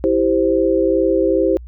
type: chord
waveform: sine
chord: C major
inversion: first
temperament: equal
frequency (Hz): 329.6 / 392 / 523.3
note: E4 / G4 / C5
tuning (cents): 0 / 0 / 0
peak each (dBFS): -17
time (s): 0.04-1.57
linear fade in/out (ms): 0
effects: added 60 Hz sine -32 dBFS peak until 1.67 s